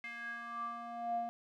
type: tone with band-pass filter sweep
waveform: square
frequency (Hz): 234.9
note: A#3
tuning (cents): +13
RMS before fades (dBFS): -41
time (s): 0.04-1.29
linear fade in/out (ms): 0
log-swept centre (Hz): 2100 to 610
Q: 7.7
effects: none